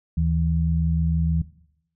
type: tone pair together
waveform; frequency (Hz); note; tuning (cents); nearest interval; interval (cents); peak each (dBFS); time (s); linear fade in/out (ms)
sine; 76.45 / 162.7; D#2 / E3; -30 / -22; octave + minor second; 1308; -21 / -22; 0.17-1.42; 5
effects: noise-tail reverb RT60 0.7 s tail -17 dB re dry